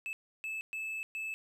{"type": "tone bursts at uneven times", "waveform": "triangle", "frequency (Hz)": 2615, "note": "E7", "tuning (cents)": -15, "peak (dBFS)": -34, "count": 4, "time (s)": [[0.06, 0.13], [0.44, 0.61], [0.73, 1.03], [1.15, 1.34]], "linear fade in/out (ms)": 0, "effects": []}